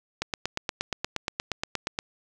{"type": "click train", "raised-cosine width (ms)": 0.2, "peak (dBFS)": -10, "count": 16, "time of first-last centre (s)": [0.22, 1.989], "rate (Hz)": 8.48, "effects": []}